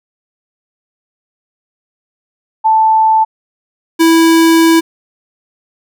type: tone pair in turn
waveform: sine / square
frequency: 880 / 328.4 Hz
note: A5 / E4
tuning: 0 / -6 cents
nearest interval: octave + perfect fourth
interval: 1706 cents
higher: first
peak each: -6 dBFS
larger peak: neither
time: 2.64-3.25 / 3.99-4.81 s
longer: second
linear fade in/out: 20 ms
effects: none